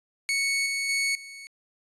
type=tone with level steps; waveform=sawtooth; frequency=2217 Hz; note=C#7; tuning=in tune; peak=-20 / -23 / -20 / -37 dBFS; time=0.29-1.47 s; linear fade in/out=0 ms; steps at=0.66 / 0.89 / 1.15 s; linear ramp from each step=2 ms; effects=resampled to 24000 Hz